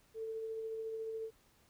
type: tone with tremolo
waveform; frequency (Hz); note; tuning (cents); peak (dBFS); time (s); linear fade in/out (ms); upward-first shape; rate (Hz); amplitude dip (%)
sine; 445.1; A4; +20; -37; 0.14-1.31; 50; triangle; 14; 30
effects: pink hiss -69 dBFS RMS until 1.69 s